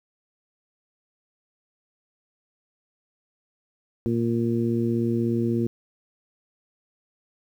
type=harmonic tone; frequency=116.54 Hz; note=A#2; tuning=in tune; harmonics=1 / 2 / 3 / 4; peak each=-27 / -24 / -26 / -35 dBFS; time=4.06-5.67 s; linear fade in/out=0 ms; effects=9-bit